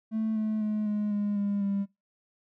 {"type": "tone with pitch steps", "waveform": "triangle", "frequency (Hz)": [220, 216.3, 212.8, 209.2, 205.7, 202.3, 198.96], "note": ["A3", "A3", "G#3", "G#3", "G#3", "G#3", "G3"], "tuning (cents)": [0, -29, 42, 13, -16, -45, 26], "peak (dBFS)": -23, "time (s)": [0.11, 1.86], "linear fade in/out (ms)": 50, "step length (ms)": 250, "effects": ["noise-tail reverb RT60 0.2 s tail -21 dB re dry", "tanh soft clip ceiling -21 dBFS"]}